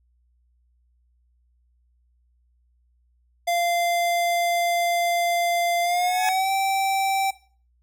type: tone with pitch glide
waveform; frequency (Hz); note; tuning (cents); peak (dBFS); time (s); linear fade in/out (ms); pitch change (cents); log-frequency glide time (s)
square; 692 to 776.7; F5 to G5; -16 to -16; -21; 3.47-7.31; 10; +200; 5.82-6.51
type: tone with exponential growth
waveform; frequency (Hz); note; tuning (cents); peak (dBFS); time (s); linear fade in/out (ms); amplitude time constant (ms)
20% pulse; 846; G#5; +32; -16; 5.9-6.29; 1; 84
effects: noise-tail reverb RT60 0.4 s tail -17 dB re dry + added 60 Hz sine -61 dBFS peak until 7.82 s